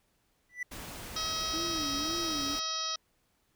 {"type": "tone with exponential growth", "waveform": "triangle", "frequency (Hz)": 1976, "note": "B6", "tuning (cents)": 0, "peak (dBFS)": -28, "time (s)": [0.49, 0.63], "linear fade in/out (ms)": 5, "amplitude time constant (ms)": 30}
{"type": "noise", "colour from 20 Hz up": "pink", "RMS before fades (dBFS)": -43, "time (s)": [0.71, 2.6], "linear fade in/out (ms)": 10}
{"type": "harmonic tone", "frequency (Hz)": 640, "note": "D#5", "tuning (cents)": 49, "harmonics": [1, 2, 3, 4, 5, 6, 7, 8, 9], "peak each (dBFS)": [-47, -38, -48, -48, -41, -39, -42, -37, -39], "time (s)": [1.16, 2.96], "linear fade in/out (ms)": 5}
{"type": "tone with vibrato", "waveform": "sine", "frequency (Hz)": 308.5, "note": "D#4", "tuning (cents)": -15, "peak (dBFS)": -36, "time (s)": [1.53, 2.56], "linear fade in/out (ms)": 10, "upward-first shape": "sine", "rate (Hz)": 1.9, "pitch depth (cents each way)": 180}
{"effects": ["pink hiss -73 dBFS RMS until 3.55 s"]}